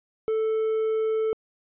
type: tone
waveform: triangle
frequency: 440 Hz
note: A4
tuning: in tune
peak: -20 dBFS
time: 0.28-1.33 s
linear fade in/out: 0 ms
effects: resampled to 8000 Hz